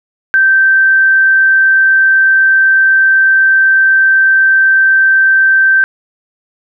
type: tone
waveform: sine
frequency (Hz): 1558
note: G6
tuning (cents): -11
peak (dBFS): -5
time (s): 0.34-5.84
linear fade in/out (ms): 0
effects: none